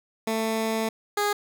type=tone pair in turn; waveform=15% pulse; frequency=222.2 / 412.3 Hz; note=A3 / G#4; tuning=+17 / -13 cents; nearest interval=major seventh; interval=1070 cents; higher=second; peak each=-18 / -16 dBFS; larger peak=second; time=0.27-0.89 / 1.17-1.33 s; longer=first; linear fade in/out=5 ms; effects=none